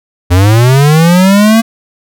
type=linear sweep; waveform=square; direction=up; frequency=85.3 to 230 Hz; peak=-4 dBFS; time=0.3-1.62 s; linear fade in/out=20 ms; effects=none